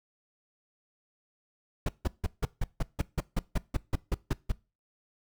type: noise bursts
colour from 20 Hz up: brown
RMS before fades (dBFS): -26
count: 15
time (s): 1.86-4.52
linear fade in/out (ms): 5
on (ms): 28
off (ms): 160
effects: noise-tail reverb RT60 0.3 s tail -22 dB re dry